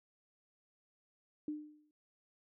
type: tone with exponential decay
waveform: sine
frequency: 301.3 Hz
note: D4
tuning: 44 cents sharp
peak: -34 dBFS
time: 1.48-1.91 s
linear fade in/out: 2 ms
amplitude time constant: 92 ms
effects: none

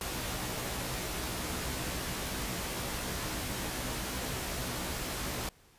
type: noise with comb filter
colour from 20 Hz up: pink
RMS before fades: -36 dBFS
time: 0.01-5.49 s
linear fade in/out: 2 ms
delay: 16 ms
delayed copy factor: +0.6
effects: pink hiss -62 dBFS RMS until 5.78 s + resampled to 32000 Hz

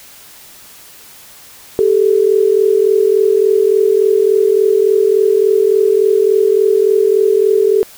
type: tone pair together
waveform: sine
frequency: 392.3 / 435.8 Hz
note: G4 / A4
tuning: +1 / -17 cents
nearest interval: major second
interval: 182 cents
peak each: -11 dBFS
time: 1.79-7.83 s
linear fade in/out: 0 ms
effects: white hiss -39 dBFS RMS until 7.97 s

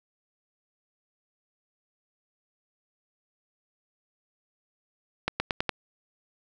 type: accelerating click train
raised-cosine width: 0.3 ms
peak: -9 dBFS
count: 5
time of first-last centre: 5.28-5.693 s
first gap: 120 ms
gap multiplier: 0.9
effects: none

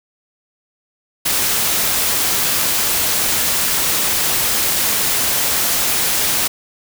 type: noise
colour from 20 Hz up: white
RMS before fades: -17 dBFS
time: 1.25-6.48 s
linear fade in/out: 10 ms
effects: none

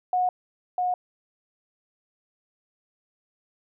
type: tone pair in turn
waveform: sine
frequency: 729 / 724.8 Hz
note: F#5 / F#5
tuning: -26 / -36 cents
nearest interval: unison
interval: 10 cents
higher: first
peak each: -20 / -22 dBFS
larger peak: first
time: 0.13-0.29 / 0.78-0.94 s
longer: neither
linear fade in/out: 2 ms
effects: none

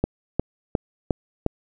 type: click train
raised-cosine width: 2 ms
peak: -6 dBFS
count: 5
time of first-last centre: 0.04-1.463 s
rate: 2.81 Hz
effects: none

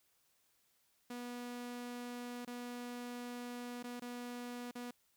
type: tone with dropouts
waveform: sawtooth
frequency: 243.4 Hz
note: B3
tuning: 25 cents flat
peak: -39 dBFS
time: 1.1-4.91 s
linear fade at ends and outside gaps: 5 ms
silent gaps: 2.45-2.474 / 3.828-3.84 / 3.998-4.019 / 4.712-4.753 s
effects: white hiss -75 dBFS RMS until 5.16 s

